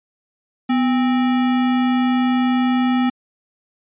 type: tone with sample-and-hold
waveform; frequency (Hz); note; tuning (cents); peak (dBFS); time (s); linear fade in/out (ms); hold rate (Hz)
sine; 249.9; B3; +21; -14; 0.69-3.1; 10; 1050
effects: resampled to 8000 Hz